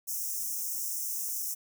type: high-pass noise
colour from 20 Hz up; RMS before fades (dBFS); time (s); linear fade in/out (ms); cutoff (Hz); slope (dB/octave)
white; -34; 0.07-1.55; 20; 5400; 96
effects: none